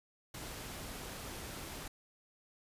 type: noise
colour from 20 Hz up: pink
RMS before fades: -45 dBFS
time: 0.34-1.88 s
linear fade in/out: 5 ms
effects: resampled to 32000 Hz